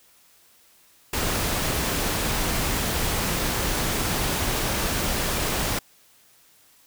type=noise; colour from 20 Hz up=pink; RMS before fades=-25 dBFS; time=1.13-5.79 s; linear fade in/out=5 ms; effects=white hiss -57 dBFS RMS until 6.86 s